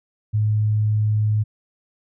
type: tone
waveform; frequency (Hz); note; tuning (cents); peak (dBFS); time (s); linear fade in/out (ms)
sine; 106.8; G#2; +49; -16; 0.33-1.44; 20
effects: none